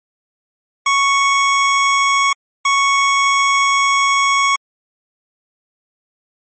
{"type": "tone bursts at uneven times", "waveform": "25% pulse", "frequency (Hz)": 1108.7, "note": "C#6", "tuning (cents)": 0, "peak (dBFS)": -8, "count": 2, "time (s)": [[0.86, 2.33], [2.65, 4.56]], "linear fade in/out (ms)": 5, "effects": ["MP3 32 kbps"]}